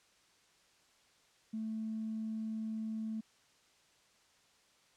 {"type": "tone with tanh clipping", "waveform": "triangle", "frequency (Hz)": 220, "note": "A3", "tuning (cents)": 0, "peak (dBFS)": -36, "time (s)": [1.53, 3.21], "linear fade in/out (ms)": 10, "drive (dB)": 4, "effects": ["white hiss -68 dBFS RMS until 4.96 s", "low-pass 7000 Hz 12 dB/octave"]}